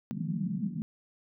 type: band-pass noise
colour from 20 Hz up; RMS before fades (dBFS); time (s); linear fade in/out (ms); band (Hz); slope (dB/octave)
white; -33; 0.11-0.82; 0; 160 to 210; 48
effects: none